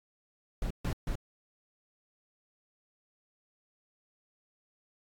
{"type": "noise bursts", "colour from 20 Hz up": "brown", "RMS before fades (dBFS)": -32, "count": 3, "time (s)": [0.62, 1.155], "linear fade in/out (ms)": 2, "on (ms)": 85, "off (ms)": 140, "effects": ["AAC 64 kbps"]}